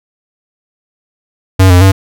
square tone with pitch steps, 94.4 / 89.4 / 96.1 Hz, F#2 / F2 / G2, +35 / +41 / -34 cents, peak -3 dBFS, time 1.59-1.92 s, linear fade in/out 10 ms, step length 110 ms, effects none

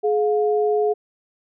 sine tone pair together, 422.2 / 710 Hz, G#4 / F5, +29 / +28 cents, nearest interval major sixth, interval 899 cents, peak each -17 / -24 dBFS, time 0.03-0.94 s, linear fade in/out 20 ms, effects none

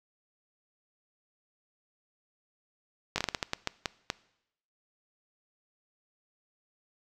slowing click train, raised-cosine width 0.2 ms, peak -11 dBFS, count 11, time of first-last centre 3.16-4.101 s, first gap 20 ms, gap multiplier 1.32, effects noise-tail reverb RT60 0.8 s tail -21 dB re dry

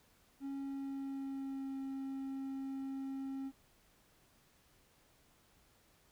triangle tone with pitch glide, 275.1 to 269.6 Hz, C#4 to C#4, -13 to -48 cents, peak -37 dBFS, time 0.4-3.52 s, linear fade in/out 50 ms, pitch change -35 cents, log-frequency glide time 0.54-1.78 s, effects pink hiss -69 dBFS RMS until 6.11 s

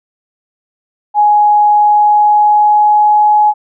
sine tone with pitch glide, 835 to 842.3 Hz, G#5 to G#5, +9 to +24 cents, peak -5 dBFS, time 1.14-3.54 s, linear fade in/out 50 ms, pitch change +15 cents, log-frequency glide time 1.67-3.38 s, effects none

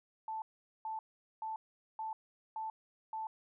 sine tone bursts, 880 Hz, A5, in tune, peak -37 dBFS, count 6, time 0.28-3.27 s, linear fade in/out 2 ms, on 140 ms, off 430 ms, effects none

